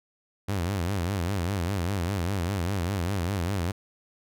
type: tone with vibrato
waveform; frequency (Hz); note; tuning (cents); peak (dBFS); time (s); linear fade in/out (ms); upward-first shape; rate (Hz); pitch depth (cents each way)
sawtooth; 92.5; F#2; 0; -22; 0.48-3.72; 10; sine; 5; 180
effects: none